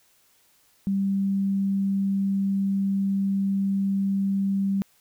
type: tone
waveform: sine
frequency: 196 Hz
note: G3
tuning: in tune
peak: -21 dBFS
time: 0.87-4.82 s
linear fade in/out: 0 ms
effects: white hiss -62 dBFS RMS until 5 s